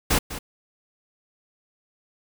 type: noise with echo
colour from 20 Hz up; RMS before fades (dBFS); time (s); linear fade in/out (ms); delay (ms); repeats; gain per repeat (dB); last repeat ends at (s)
pink; -20; 0.1-0.19; 10; 200; 1; -13; 0.39
effects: none